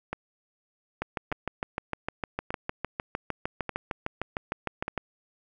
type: two click trains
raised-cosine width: 0.5 ms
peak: -16 / -14 dBFS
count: 5 / 27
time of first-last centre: 0.13-4.881 / 1.02-4.977 s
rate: 0.842 / 6.57 Hz
effects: none